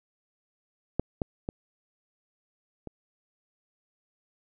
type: clicks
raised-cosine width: 2 ms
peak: -11 / -14 / -18 / -25 dBFS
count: 4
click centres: 0.996 / 1.218 / 1.489 / 2.873 s
effects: none